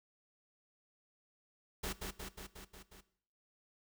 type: noise with echo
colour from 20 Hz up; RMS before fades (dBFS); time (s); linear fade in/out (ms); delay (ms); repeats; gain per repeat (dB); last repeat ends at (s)
pink; -39; 1.83-1.93; 10; 180; 6; -3; 3.01
effects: noise-tail reverb RT60 0.6 s tail -17 dB re dry